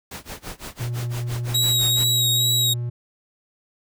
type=noise with tremolo; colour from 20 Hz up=pink; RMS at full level=-33 dBFS; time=0.11-2.04 s; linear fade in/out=5 ms; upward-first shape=sine; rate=5.9 Hz; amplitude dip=95%
type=tone; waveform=triangle; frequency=120.2 Hz; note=B2; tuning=46 cents flat; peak=-22 dBFS; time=0.8-2.9 s; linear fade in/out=10 ms
type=tone with vibrato; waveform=sawtooth; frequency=3823 Hz; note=A#7; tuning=43 cents sharp; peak=-15 dBFS; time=1.54-2.74 s; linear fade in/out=10 ms; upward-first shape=triangle; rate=2.3 Hz; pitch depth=32 cents each way
effects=none